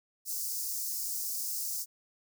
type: high-pass noise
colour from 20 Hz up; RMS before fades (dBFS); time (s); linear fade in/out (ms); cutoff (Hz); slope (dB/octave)
white; -35; 0.25-1.86; 50; 4900; 48
effects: none